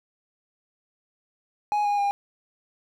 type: tone with pitch steps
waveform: triangle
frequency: 833 / 819.6 / 806.5 Hz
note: G#5 / G#5 / G5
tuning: +5 / -23 / +49 cents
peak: -19 dBFS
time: 1.72-2.11 s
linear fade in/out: 0 ms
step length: 130 ms
effects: none